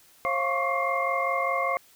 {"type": "tone cluster", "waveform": "sine", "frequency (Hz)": [537, 695, 1089, 1134, 2115], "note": ["C5", "F5", "C#6", "C#6", "C7"], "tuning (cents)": [45, -9, -31, 39, 18], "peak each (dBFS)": -30, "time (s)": [0.25, 1.77], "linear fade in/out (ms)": 0, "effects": ["white hiss -57 dBFS RMS until 1.95 s"]}